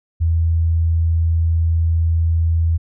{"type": "tone", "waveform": "sine", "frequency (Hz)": 82.41, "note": "E2", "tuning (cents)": 0, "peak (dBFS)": -13, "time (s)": [0.2, 2.78], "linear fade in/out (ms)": 20, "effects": []}